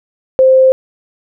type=tone; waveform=sine; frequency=523 Hz; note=C5; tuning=1 cent flat; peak=-4 dBFS; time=0.39-0.72 s; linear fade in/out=0 ms; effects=none